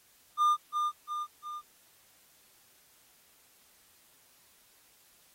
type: tone with echo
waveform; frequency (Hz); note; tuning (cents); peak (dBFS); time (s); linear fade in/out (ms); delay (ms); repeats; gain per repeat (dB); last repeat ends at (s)
triangle; 1205; D6; +44; -20; 0.37-0.57; 50; 350; 3; -5; 1.62
effects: white hiss -63 dBFS RMS until 5.34 s + AAC 48 kbps